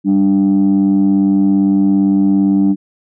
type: tone pair together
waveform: sine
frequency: 196.15 / 293.7 Hz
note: G3 / D4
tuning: +1 / 0 cents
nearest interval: perfect fifth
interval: 699 cents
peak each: -10 dBFS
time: 0.04-2.76 s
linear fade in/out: 50 ms
effects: tanh soft clip ceiling -5 dBFS